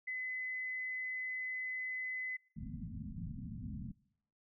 sine tone, 2023 Hz, B6, 41 cents sharp, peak -37 dBFS, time 0.07-2.37 s, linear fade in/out 10 ms
white low-pass noise, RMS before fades -44 dBFS, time 2.56-3.92 s, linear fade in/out 10 ms, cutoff 250 Hz, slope 96 dB/octave
effects noise-tail reverb RT60 0.8 s tail -24 dB re dry

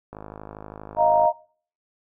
click train, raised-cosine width 1 ms, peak -23 dBFS, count 60, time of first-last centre 0.13-1.254 s, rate 52.5 Hz
sine chord, Eb suspended second, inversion none, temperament equal, 622.3 / 698.5 / 932.3 Hz, Eb5 / F5 / Bb5, 0 / 0 / 0 cents, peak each -19 / -20 / -19 dBFS, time 0.96-1.33 s, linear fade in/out 50 ms
effects noise-tail reverb RT60 0.5 s tail -23 dB re dry

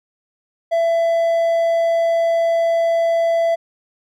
triangle tone, 668 Hz, E5, 23 cents sharp, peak -12 dBFS, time 0.71-3.56 s, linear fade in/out 20 ms, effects none

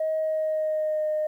sine tone with pitch glide, 631 to 614.1 Hz, D#5 to D#5, +24 to -23 cents, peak -22 dBFS, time 0-1.27 s, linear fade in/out 5 ms, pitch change -47 cents, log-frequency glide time 0.16-1.07 s, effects tanh soft clip ceiling -19 dBFS + 10-bit

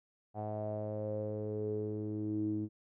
sawtooth tone with low-pass filter sweep, 106.4 Hz, G#2, 42 cents sharp, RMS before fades -37 dBFS, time 0.34-2.69 s, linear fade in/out 50 ms, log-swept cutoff 730 to 290 Hz, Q 8.5, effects none

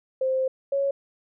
sine tone pair in turn, 523.3 / 554.4 Hz, C5 / C#5, 0 / 0 cents, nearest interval minor second, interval 100 cents, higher second, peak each -21 / -21 dBFS, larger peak neither, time 0.21-0.48 / 0.72-0.91 s, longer first, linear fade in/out 5 ms, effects none

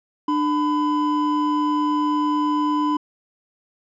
triangle tone pair together, 298.5 / 1004 Hz, D4 / B5, +28 / +28 cents, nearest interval octave + major sixth, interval 2100 cents, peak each -18 / -20 dBFS, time 0.28-2.97 s, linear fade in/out 5 ms, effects resampled to 16000 Hz

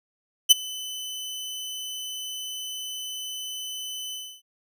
sawtooth tone with ADSR envelope, 3021 Hz, F#7, 35 cents sharp, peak -5 dBFS, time 0.49-4.42 s, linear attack 23 ms, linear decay 19 ms, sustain -24 dB, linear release 290 ms, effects none

